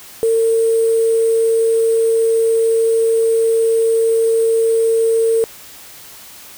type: tone with sample-and-hold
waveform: sine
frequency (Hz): 453.2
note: A#4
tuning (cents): -49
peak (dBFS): -11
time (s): 0.23-5.44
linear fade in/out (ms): 0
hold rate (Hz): 8820
effects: white hiss -38 dBFS RMS until 6.57 s